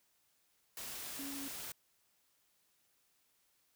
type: tone in noise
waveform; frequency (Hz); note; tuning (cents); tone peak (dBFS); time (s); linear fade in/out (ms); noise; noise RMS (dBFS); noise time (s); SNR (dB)
sine; 277.2; C#4; 0; -44; 1.19-1.48; 2; white; -45; 0.77-1.72; -2
effects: white hiss -75 dBFS RMS until 3.75 s